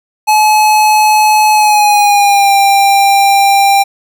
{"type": "tone with pitch glide", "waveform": "square", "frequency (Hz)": [855, 793.1], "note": ["A5", "G5"], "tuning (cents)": [-50, 20], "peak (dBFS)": -6, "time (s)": [0.27, 3.84], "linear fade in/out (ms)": 20, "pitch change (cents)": -130, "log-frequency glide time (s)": [1.52, 2.52], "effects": []}